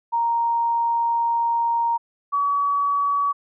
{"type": "tone pair in turn", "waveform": "sine", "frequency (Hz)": [932.3, 1135.9], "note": ["A#5", "C#6"], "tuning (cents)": [0, 42], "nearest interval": "minor third", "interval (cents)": 342, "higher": "second", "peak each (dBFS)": -18, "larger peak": "neither", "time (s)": [[0.12, 1.98], [2.32, 3.33]], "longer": "first", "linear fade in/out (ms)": 20, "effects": []}